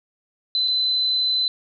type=tone with dropouts; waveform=sine; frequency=4032 Hz; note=B7; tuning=35 cents sharp; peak=-18 dBFS; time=0.55-1.48 s; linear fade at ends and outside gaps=1 ms; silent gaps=0.677-0.681 s; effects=none